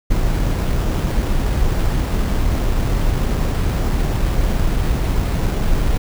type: noise with sample-and-hold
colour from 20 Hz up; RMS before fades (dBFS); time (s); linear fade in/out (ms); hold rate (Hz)
brown; -17; 0.1-5.98; 10; 6300
effects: none